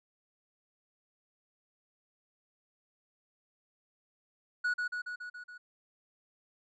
triangle tone with echo, 1464 Hz, F#6, 19 cents flat, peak -26 dBFS, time 4.64-4.74 s, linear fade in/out 10 ms, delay 140 ms, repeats 6, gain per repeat -3 dB, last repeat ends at 5.58 s, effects resampled to 16000 Hz

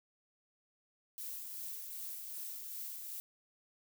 violet noise with tremolo, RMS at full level -43 dBFS, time 1.18-3.2 s, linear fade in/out 0 ms, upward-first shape sine, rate 2.6 Hz, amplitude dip 30%, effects none

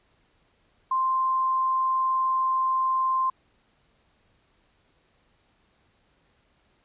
sine tone, 1046.5 Hz, C6, in tune, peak -21 dBFS, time 0.91-3.3 s, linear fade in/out 5 ms, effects pink hiss -66 dBFS RMS until 6.84 s + resampled to 8000 Hz

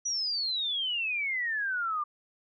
sine exponential sweep, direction down, 5920 to 1174.7 Hz, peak -28 dBFS, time 0.05-2.04 s, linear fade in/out 10 ms, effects none

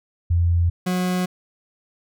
sine / 40% pulse tone pair in turn, 85.8 / 181.8 Hz, F2 / F#3, -30 / -30 cents, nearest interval octave + minor second, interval 1300 cents, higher second, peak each -15 / -19 dBFS, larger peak first, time 0.3-0.7 / 0.86-1.26 s, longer neither, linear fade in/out 10 ms, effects none

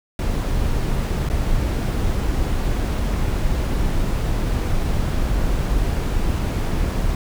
brown noise with dropouts, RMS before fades -20 dBFS, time 0.19-7.15 s, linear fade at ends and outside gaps 1 ms, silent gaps 1.289-1.299 s, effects none

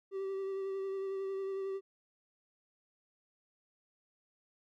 triangle tone with vibrato, 387.7 Hz, G4, 19 cents flat, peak -33 dBFS, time 0.11-1.81 s, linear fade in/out 50 ms, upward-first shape sine, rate 11 Hz, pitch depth 18 cents each way, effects none

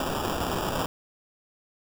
white noise with sample-and-hold, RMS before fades -29 dBFS, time 0-0.86 s, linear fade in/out 2 ms, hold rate 2100 Hz, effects none

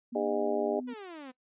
sine tone with pitch glide, 240.2 to 251.3 Hz, B3 to B3, -48 to +30 cents, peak -36 dBFS, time 0.12-0.94 s, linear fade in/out 10 ms, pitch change +78 cents, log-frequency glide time 0.73-0.78 s
harmonic tone, 101.7 Hz, G#2, 36 cents flat, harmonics 3 / 4 / 5 / 6 / 7 / 8, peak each -36 / -31 / -41 / -32 / -39 / -39 dBFS, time 0.15-0.8 s, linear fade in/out 5 ms
sawtooth exponential sweep, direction down, 501 to 247.4 Hz, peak -38 dBFS, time 0.87-1.32 s, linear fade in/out 20 ms
effects noise-tail reverb RT60 0.1 s tail -20 dB re dry + resampled to 8000 Hz

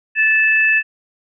sine tone pair together, 1748 / 2624 Hz, A6 / E7, -12 / -9 cents, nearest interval perfect fifth, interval 703 cents, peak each -14 dBFS, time 0.15-0.83 s, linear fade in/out 50 ms, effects none

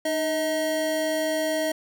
square tone pair together, 306.6 / 634 Hz, D#4 / D#5, -25 / +32 cents, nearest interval octave + minor second, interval 1257 cents, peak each -30 / -25 dBFS, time 0.05-1.72 s, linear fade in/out 5 ms, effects none

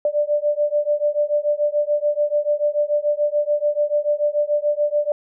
sine beating tone pair, 587.3 / 594.2 Hz, D5 / D5, 0 / +20 cents, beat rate 6.9 Hz, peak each -20 dBFS, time 0.05-5.12 s, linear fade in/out 2 ms, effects none

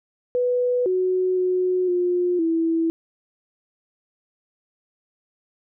sine tone with pitch steps, 494 / 369.4 / 366.3 / 355.9 / 328.4 Hz, B4 / F#4 / F#4 / F4 / E4, 0 / -3 / -17 / +33 / -6 cents, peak -18 dBFS, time 0.35-2.9 s, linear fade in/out 0 ms, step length 510 ms, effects none

